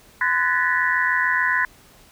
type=tone cluster; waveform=sine; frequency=1018 / 1486 / 1699 / 1786 / 1952 Hz; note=C6 / F#6 / G#6 / A6 / B6; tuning=-48 / +7 / +39 / +25 / -21 cents; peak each=-24 dBFS; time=0.21-1.65 s; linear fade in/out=2 ms; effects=pink hiss -51 dBFS RMS until 2.11 s